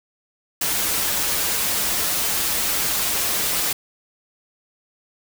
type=noise with comb filter; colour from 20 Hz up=white; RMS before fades=-22 dBFS; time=0.61-3.73 s; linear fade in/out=5 ms; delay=7.9 ms; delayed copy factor=-0.5; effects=none